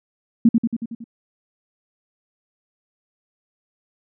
sine tone with echo, 230.5 Hz, A#3, 19 cents flat, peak -8 dBFS, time 0.45-0.49 s, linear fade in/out 5 ms, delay 92 ms, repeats 6, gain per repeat -4 dB, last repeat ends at 1.042 s, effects none

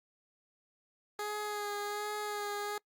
15% pulse tone with vibrato, 415.3 Hz, G#4, in tune, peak -29 dBFS, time 1.19-2.78 s, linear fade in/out 2 ms, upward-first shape sine, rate 1.3 Hz, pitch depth 21 cents each way, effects noise-tail reverb RT60 0.1 s tail -25 dB re dry + Opus 48 kbps

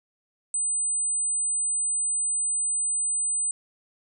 sine tone, 8100 Hz, B8, 43 cents sharp, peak -23 dBFS, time 0.54-3.51 s, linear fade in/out 2 ms, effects none

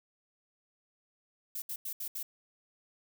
violet noise bursts at uneven times, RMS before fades -38 dBFS, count 5, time 1.55-1.62 / 1.69-1.76 / 1.85-1.93 / 2-2.08 / 2.15-2.23 s, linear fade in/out 5 ms, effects none

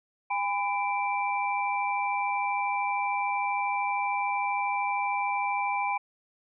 sine tone cluster, 811 / 1002 / 2344 Hz, G#5 / B5 / D7, -41 / +25 / -4 cents, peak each -29 / -30 / -32 dBFS, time 0.3-5.98 s, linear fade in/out 10 ms, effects none

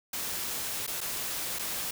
white noise with dropouts, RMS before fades -34 dBFS, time 0.13-1.91 s, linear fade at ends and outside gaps 5 ms, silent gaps 0.866-0.875 / 1.006-1.012 / 1.588-1.592 s, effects none

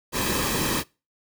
pink noise with comb filter, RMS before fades -25 dBFS, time 0.12-0.84 s, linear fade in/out 50 ms, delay 1.4 ms, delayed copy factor -0.6, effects noise-tail reverb RT60 0.3 s tail -24 dB re dry

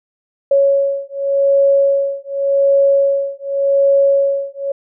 sine beating tone pair, 554.4 / 555.27 Hz, C#5 / C#5, 0 / +3 cents, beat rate 0.87 Hz, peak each -14 dBFS, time 0.51-4.72 s, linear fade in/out 5 ms, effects none

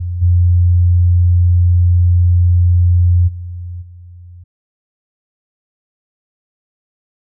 sine tone with level steps, 88 Hz, F2, 14 cents sharp, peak -17 / -7 / -23 / -33 dBFS, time 0-4.44 s, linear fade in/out 10 ms, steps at 0.21 / 3.27 / 3.81 s, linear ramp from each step 20 ms, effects none

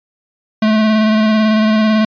square tone with vibrato, 216.8 Hz, A3, 25 cents flat, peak -10 dBFS, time 0.62-2.05 s, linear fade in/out 5 ms, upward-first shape square, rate 18 Hz, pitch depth 18 cents each way, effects resampled to 11025 Hz

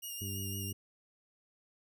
5% pulse tone with vibrato, 2842 Hz, F7, 30 cents sharp, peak -32 dBFS, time 0.02-0.73 s, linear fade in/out 20 ms, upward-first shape sine, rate 5.9 Hz, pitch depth 26 cents each way
harmonic tone, 97.9 Hz, G2, 2 cents flat, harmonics 1 / 2 / 3 / 4, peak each -39 / -45 / -49 / -51 dBFS, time 0.21-0.73 s, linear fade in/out 5 ms
effects none

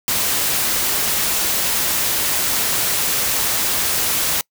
white noise, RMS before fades -19 dBFS, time 0.08-4.41 s, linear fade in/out 0 ms, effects noise-tail reverb RT60 0.1 s tail -26 dB re dry

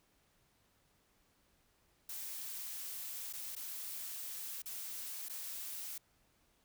blue noise with dropouts, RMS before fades -44 dBFS, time 2.09-5.98 s, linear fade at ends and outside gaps 5 ms, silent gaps 3.328-3.334 / 3.553-3.563 / 4.621-4.657 / 5.286-5.295 s, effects pink hiss -73 dBFS RMS until 6.64 s

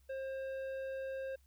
sine tone with tanh clipping, 533 Hz, C5, 32 cents sharp, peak -40 dBFS, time 0.09-1.36 s, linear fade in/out 10 ms, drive 10 dB, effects added 67 Hz sine -64 dBFS peak until 1.46 s + white hiss -75 dBFS RMS until 1.46 s

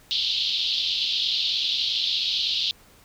white band-pass noise, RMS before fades -25 dBFS, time 0.11-2.71 s, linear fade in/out 0 ms, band 3100 to 4300 Hz, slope 48 dB/octave, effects pink hiss -54 dBFS RMS until 3.04 s

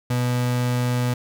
35% pulse tone, 123.47 Hz, B2, in tune, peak -18 dBFS, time 0.1-1.14 s, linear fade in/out 5 ms, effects none

